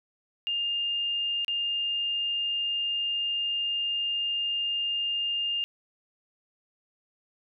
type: tone with dropouts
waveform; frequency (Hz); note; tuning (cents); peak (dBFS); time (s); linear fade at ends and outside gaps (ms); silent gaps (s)
sine; 2813; F7; +12; -26; 0.47-5.64; 0; 1.447-1.481
effects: none